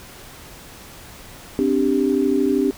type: chord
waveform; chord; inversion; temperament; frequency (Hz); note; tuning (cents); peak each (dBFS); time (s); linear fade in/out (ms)
sine; C suspended second; none; just; 261.6 / 294.3 / 392.4; C4 / D4 / G4; 0 / +4 / +2; -20; 1.59-2.71; 0
effects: pink hiss -41 dBFS RMS until 2.77 s